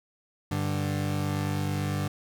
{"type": "tone pair together", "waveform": "30% pulse", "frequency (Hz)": [98, 146.83], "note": ["G2", "D3"], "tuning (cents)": [0, 0], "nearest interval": "perfect fifth", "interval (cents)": 700, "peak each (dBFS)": -27, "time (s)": [0.51, 2.08], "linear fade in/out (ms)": 5, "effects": []}